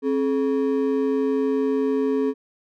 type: ring-modulated tone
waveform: triangle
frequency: 347.8 Hz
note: F4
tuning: 7 cents flat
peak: -14 dBFS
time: 0.02-2.34 s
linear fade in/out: 50 ms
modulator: 79.9 Hz
effects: none